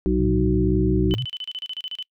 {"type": "harmonic tone", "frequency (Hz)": 62.1, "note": "B1", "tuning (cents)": 10, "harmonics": [1, 3, 5, 6], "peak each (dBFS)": [-23, -23, -23, -23], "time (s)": [0.06, 1.14], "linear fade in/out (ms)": 0}
{"type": "tone with vibrato", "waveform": "sine", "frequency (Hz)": 120, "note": "B2", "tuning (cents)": -49, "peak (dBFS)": -24, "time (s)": [0.19, 1.25], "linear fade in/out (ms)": 5, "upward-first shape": "triangle", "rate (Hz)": 10, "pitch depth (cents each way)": 240}
{"type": "tone bursts", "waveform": "sine", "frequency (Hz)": 3018, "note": "F#7", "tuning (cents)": 34, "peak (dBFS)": -27, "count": 13, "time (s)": [1.11, 2.026], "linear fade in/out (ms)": 0, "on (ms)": 40, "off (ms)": 33}
{"effects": ["noise-tail reverb RT60 0.1 s tail -25 dB re dry"]}